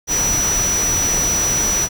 sine tone in noise, 5890 Hz, F#8, 9 cents flat, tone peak -16 dBFS, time 0.07-1.89 s, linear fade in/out 50 ms, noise pink, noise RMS -23 dBFS, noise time 0.07-1.89 s, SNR +4 dB, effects none

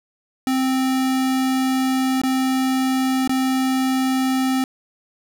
square tone with dropouts, 261.6 Hz, C4, in tune, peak -18 dBFS, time 0.47-4.64 s, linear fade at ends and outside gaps 1 ms, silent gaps 2.216-2.235 / 3.276-3.294 s, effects none

